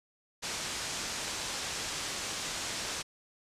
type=low-pass noise; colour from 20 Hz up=white; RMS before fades=-37 dBFS; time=0.42-3.03 s; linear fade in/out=20 ms; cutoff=7600 Hz; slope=24 dB/octave; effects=resampled to 32000 Hz